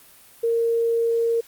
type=tone; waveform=sine; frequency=462.3 Hz; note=A#4; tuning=14 cents flat; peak=-18 dBFS; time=0.43-1.41 s; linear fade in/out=10 ms; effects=white hiss -50 dBFS RMS until 1.47 s + Opus 32 kbps